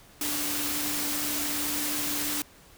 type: tone in noise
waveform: sine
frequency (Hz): 293.8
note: D4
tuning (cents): +1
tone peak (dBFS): -36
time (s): 0.21-2.42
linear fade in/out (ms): 2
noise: white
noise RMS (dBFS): -30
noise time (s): 0.21-2.42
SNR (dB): -9
effects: pink hiss -54 dBFS RMS until 2.77 s